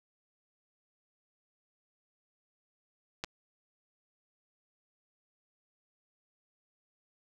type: clicks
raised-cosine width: 0.2 ms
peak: -17 / -24 dBFS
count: 2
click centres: 3.239 / 3.245 s
effects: none